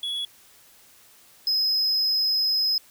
triangle tone pair in turn, 3372 / 5090 Hz, G#7 / D#8, +26 / +39 cents, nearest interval perfect fifth, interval 713 cents, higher second, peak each -25 / -19 dBFS, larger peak second, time 0.03-0.25 / 1.47-2.78 s, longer second, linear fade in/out 2 ms, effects white hiss -54 dBFS RMS until 2.9 s

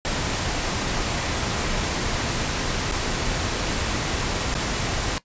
pink noise with dropouts, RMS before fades -25 dBFS, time 0.05-5.18 s, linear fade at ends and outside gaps 0 ms, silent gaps 2.913-2.921 / 4.541-4.551 s, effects noise-tail reverb RT60 0.1 s tail -17 dB re dry + resampled to 16000 Hz

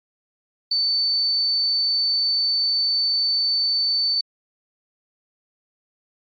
sine tone, 4526 Hz, C#8, 35 cents sharp, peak -18 dBFS, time 0.71-4.21 s, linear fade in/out 5 ms, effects AAC 32 kbps

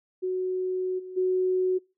sine tone with level steps, 370 Hz, F#4, in tune, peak -25 / -36 / -21 dBFS, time 0.22-1.79 s, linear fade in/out 20 ms, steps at 0.98 / 1.16 s, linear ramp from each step 20 ms, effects noise-tail reverb RT60 0.3 s tail -26 dB re dry

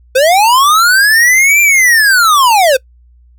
square linear two-way sweep, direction up then down, 493.9 to 2387 to 493.9 Hz, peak -6 dBFS, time 0.15-2.77 s, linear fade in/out 10 ms, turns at 1.61 s, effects noise-tail reverb RT60 0.1 s tail -24 dB re dry + added 60 Hz sine -41 dBFS peak until 3.38 s

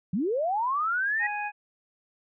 sine linear sweep, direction up, 160 to 1937 Hz, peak -24 dBFS, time 0.13-1.27 s, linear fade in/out 5 ms
harmonic tone, 830.6 Hz, G#5, in tune, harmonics 1 / 2 / 3, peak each -31 / -35 / -35 dBFS, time 1.19-1.52 s, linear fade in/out 50 ms
effects none

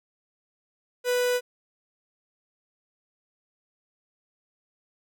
45% pulse tone, 493.9 Hz, B4, in tune, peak -22 dBFS, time 1.04-1.41 s, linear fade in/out 50 ms, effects none

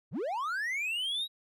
triangle linear sweep, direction up, 85.7 to 3867 Hz, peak -29 dBFS, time 0.11-1.28 s, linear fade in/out 50 ms, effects none

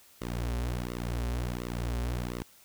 sawtooth tone with flanger, 60 Hz, B1, 49 cents flat, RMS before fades -33 dBFS, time 0.21-2.43 s, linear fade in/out 5 ms, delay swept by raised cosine 1.2 to 6.3 ms, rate 1.4 Hz, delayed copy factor -0.9, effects white hiss -58 dBFS RMS until 2.64 s

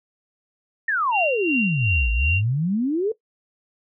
sine exponential two-way sweep, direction down then up, 1864.7 to 54 to 457.6 Hz, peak -19 dBFS, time 0.88-3.12 s, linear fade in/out 5 ms, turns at 2.1 s
sine tone with tremolo, 2761 Hz, F7, 20 cents flat, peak -19 dBFS, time 1.11-2.42 s, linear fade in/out 50 ms, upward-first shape sine, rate 2.7 Hz, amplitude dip 60%
effects noise-tail reverb RT60 0.1 s tail -18 dB re dry

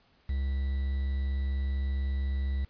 triangle tone with quantisation, 67.8 Hz, C#2, 38 cents flat, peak -25 dBFS, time 0.29-2.65 s, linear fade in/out 5 ms, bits 8, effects pink hiss -65 dBFS RMS until 2.69 s + resampled to 11025 Hz

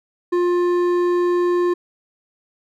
triangle tone with hard clipping, 352.8 Hz, F4, 18 cents sharp, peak -17 dBFS, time 0.32-1.74 s, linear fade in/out 10 ms, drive 12 dB, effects none

